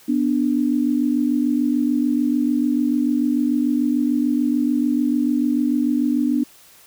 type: tone pair together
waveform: sine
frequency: 246.9 / 293.7 Hz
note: B3 / D4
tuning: 0 / 0 cents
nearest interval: minor third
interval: 300 cents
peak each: -19 dBFS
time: 0.08-6.44 s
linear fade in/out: 10 ms
effects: white hiss -49 dBFS RMS until 6.86 s